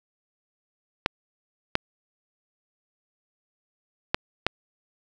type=clicks; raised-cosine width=0.3 ms; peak=-4 dBFS; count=4; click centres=1.061 / 1.754 / 4.145 / 4.466 s; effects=none